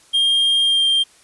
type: tone with pitch glide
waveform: triangle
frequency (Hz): 3214 to 3184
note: G7 to G7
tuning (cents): +43 to +26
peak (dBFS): -12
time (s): 0.13-1.04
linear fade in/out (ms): 20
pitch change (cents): -17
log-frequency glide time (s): 0.62-0.86
effects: white hiss -51 dBFS RMS until 1.23 s + resampled to 24000 Hz